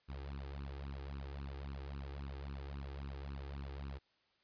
sawtooth tone with flanger, 69.3 Hz, C#2, in tune, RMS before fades -45 dBFS, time 0.08-3.99 s, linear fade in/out 20 ms, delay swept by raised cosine 0.71 to 2.51 ms, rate 3.7 Hz, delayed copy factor +0.95, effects white hiss -75 dBFS RMS until 4.43 s + resampled to 11025 Hz

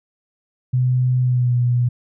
sine tone with pitch glide, 126.5 to 122.26 Hz, B2 to B2, +42 to -17 cents, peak -14 dBFS, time 0.73-1.89 s, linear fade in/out 10 ms, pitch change -59 cents, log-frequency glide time 1.21-1.55 s, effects none

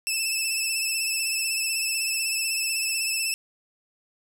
15% pulse tone with vibrato, 2637 Hz, E7, in tune, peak -17 dBFS, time 0.07-3.34 s, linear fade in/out 0 ms, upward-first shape triangle, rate 16 Hz, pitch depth 44 cents each way, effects none

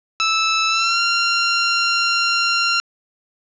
15% pulse tone with pitch glide, 1313 to 1382.3 Hz, E6 to F6, -7 to -18 cents, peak -9 dBFS, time 0.2-2.8 s, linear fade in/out 0 ms, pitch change +89 cents, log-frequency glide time 0.68-1 s, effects resampled to 16000 Hz + 8-bit

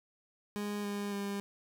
30% pulse tone with pitch steps, 206.1 / 203.4 / 200.7 Hz, G#3 / G#3 / G3, -13 / -36 / +41 cents, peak -32 dBFS, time 0.56-1.4 s, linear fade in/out 0 ms, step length 280 ms, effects none

